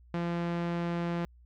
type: tone with low-pass filter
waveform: sawtooth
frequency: 171.5 Hz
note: F3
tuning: 31 cents flat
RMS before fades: -32 dBFS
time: 0.14-1.25 s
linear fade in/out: 0 ms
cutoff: 2800 Hz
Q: 0.62
effects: added 60 Hz sine -54 dBFS peak until 1.45 s